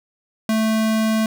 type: tone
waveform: square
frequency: 220 Hz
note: A3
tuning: in tune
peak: -17 dBFS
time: 0.49-1.26 s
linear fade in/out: 2 ms
effects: none